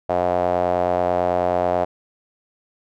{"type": "tone with band-pass filter", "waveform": "sawtooth", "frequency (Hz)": 89.2, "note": "F2", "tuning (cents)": 37, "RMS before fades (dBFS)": -20, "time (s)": [0.09, 1.85], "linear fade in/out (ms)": 10, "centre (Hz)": 660, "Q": 4.5, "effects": []}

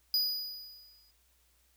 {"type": "tone with exponential decay", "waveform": "square", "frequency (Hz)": 4934, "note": "D#8", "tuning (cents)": -15, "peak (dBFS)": -25, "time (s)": [0.14, 1.11], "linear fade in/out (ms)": 1, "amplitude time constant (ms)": 210, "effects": ["added 60 Hz sine -70 dBFS peak until 1.76 s", "white hiss -70 dBFS RMS until 1.76 s"]}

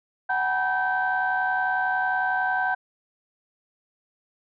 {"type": "tone cluster", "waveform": "sine", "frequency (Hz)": [747, 818, 971, 1551], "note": ["F#5", "G#5", "B5", "G6"], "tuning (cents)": [16, -26, -30, -19], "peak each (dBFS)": [-25, -33, -31, -24], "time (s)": [0.29, 2.75], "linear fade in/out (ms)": 10, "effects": ["tanh soft clip ceiling -13 dBFS"]}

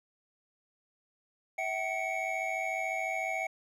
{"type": "tone cluster", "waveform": "triangle", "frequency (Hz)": [653, 759, 2199, 2293], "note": ["E5", "F#5", "C#7", "D7"], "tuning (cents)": [-17, 44, -14, -42], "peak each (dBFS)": [-35, -34, -34, -37], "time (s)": [1.58, 3.47], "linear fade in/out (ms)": 5, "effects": []}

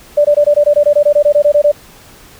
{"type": "tone bursts", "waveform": "sine", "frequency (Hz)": 587.3, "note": "D5", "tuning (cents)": 0, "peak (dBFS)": -5, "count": 16, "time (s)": [0.17, 1.718], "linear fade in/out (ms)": 10, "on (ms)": 78, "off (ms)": 20, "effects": ["pink hiss -40 dBFS RMS until 2.39 s"]}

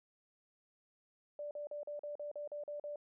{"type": "tone bursts", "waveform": "sine", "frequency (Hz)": 587.3, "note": "D5", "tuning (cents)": 0, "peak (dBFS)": -40, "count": 10, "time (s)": [1.39, 2.959], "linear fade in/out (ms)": 2, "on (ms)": 120, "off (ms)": 41, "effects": []}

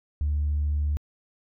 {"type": "tone", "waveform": "sine", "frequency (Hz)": 73.8, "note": "D2", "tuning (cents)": 9, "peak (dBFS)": -21, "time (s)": [0.21, 0.97], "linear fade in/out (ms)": 0, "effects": ["tanh soft clip ceiling -19 dBFS"]}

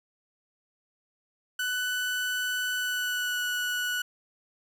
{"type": "tone with pitch glide", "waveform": "30% pulse", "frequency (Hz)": [1493, 1473.3], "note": ["F#6", "F#6"], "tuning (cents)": [15, -8], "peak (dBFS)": -25, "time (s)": [1.59, 4.02], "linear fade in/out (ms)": 5, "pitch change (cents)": -23, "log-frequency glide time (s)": [2.75, 3.41], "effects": []}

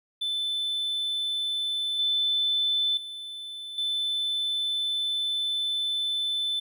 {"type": "tone with level steps", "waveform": "triangle", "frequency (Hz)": 3520, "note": "A7", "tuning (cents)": 0, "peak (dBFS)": [-24, -19, -34, -23], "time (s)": [0.21, 6.6], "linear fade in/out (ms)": 10, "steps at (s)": [1.99, 2.97, 3.78], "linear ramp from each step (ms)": 2, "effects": ["tanh soft clip ceiling -20 dBFS"]}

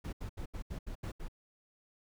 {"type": "noise bursts", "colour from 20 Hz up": "brown", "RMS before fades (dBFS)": -40, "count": 8, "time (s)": [0.04, 1.284], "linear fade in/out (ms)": 10, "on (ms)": 89, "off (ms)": 76, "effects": []}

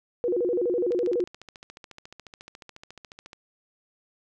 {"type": "tone with vibrato", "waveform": "sine", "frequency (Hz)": 415.3, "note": "G#4", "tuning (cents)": 0, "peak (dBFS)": -22, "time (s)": [0.24, 1.24], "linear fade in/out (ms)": 0, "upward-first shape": "square", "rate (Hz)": 12, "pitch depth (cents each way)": 260}
{"type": "click train", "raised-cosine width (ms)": 0.2, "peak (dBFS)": -26, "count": 35, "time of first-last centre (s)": [0.92, 3.331], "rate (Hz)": 14.1}
{"effects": []}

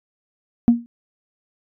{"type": "tone with exponential decay", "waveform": "sine", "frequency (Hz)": 235.9, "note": "A#3", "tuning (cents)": 21, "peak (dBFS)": -4, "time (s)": [0.68, 0.86], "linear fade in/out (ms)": 0, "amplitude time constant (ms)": 38, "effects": ["tanh soft clip ceiling -5 dBFS"]}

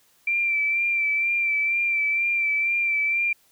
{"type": "tone with vibrato", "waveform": "sine", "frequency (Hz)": 2349, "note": "D7", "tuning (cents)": 0, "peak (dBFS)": -20, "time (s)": [0.27, 3.33], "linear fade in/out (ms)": 5, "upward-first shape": "sine", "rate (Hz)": 2.1, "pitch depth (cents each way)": 32, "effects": ["white hiss -61 dBFS RMS until 3.51 s"]}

